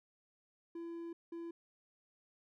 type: tone bursts at uneven times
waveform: triangle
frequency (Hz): 336.7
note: E4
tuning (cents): +37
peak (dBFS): -40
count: 2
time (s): 0.75-1.13 / 1.32-1.51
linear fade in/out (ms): 5
effects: none